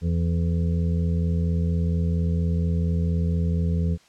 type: harmonic tone with a mistuned harmonic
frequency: 84.3 Hz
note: E2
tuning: 39 cents sharp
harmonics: 1 / 2 / 3 / 5 / 6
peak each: -22 / -24 / -38 / -37 / -41 dBFS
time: 0.01-3.98 s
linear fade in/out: 50 ms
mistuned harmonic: 5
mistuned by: +30 cents
effects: white hiss -56 dBFS RMS until 4.08 s + low-pass 6000 Hz 12 dB/octave